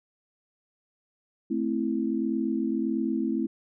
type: chord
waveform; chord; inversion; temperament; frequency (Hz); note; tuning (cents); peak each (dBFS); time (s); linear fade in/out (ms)
sine; A minor; none; equal; 220 / 261.6 / 329.6; A3 / C4 / E4; 0 / 0 / 0; -29; 1.5-3.47; 10
effects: none